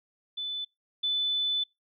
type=tone pair in turn; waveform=sine; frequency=3500 / 3500 Hz; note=A7 / A7; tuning=-10 / -10 cents; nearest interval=unison; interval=0 cents; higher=neither; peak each=-31 / -25 dBFS; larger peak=second; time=0.37-0.65 / 1.03-1.64 s; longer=second; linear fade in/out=10 ms; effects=noise-tail reverb RT60 0.2 s tail -23 dB re dry